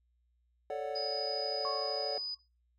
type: chord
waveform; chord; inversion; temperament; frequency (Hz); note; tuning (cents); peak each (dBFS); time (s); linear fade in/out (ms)
triangle; D major seventh; second; equal; 440 / 554.4 / 587.3 / 740; A4 / C#5 / D5 / F#5; 0 / 0 / 0 / 0; -38; 0.7-2.18; 2
type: tone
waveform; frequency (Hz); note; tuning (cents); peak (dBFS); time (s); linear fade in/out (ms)
sine; 4974; D#8; -1; -35; 0.95-2.35; 10
type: tone with exponential decay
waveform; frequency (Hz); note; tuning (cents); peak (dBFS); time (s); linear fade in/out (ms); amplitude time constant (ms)
sine; 1100; C#6; -14; -34; 1.65-2.39; 0; 160
effects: noise-tail reverb RT60 0.3 s tail -22 dB re dry + added 60 Hz sine -70 dBFS peak until 2.78 s